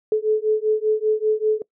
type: beating tone pair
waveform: sine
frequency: 428.9 / 434 Hz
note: A4 / A4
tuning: -44 / -24 cents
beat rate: 5.1 Hz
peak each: -20 dBFS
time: 0.12-1.62 s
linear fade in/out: 2 ms
effects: noise-tail reverb RT60 0.1 s tail -23 dB re dry